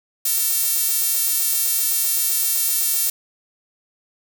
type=tone with high-pass filter; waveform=sawtooth; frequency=453.9 Hz; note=A#4; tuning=46 cents flat; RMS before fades=-20 dBFS; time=0.25-3.1 s; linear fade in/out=5 ms; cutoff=9900 Hz; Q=0.71; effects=none